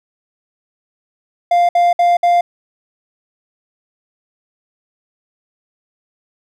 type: tone bursts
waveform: triangle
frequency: 698.5 Hz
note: F5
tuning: in tune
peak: -7 dBFS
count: 4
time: 1.51-2.41 s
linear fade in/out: 5 ms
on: 180 ms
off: 60 ms
effects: none